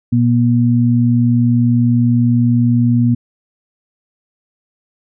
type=tone pair together; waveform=sine; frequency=120 / 240 Hz; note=B2 / B3; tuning=-49 / -49 cents; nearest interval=octave; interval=1200 cents; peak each=-12 dBFS; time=0.12-3.15 s; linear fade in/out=10 ms; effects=none